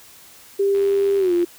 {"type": "tone with pitch glide", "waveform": "sine", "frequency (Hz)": [397, 347.6], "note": ["G4", "F4"], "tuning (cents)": [22, -8], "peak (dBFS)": -15, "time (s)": [0.59, 1.45], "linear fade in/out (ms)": 10, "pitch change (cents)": -230, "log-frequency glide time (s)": [1.18, 1.33]}
{"type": "click train", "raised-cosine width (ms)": 0.3, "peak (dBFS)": -23, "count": 61, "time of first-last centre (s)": [0.75, 1.428], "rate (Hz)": 88.5}
{"effects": ["white hiss -46 dBFS RMS until 1.58 s"]}